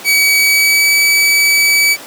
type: tone with pitch glide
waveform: sawtooth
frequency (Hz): 2272 to 2289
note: C#7 to D7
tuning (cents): +42 to -45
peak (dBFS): -5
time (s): 0.04-1.97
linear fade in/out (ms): 50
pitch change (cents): +13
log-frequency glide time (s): 0.4-0.92
effects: pink hiss -31 dBFS RMS until 2.06 s + high-pass 300 Hz 12 dB/octave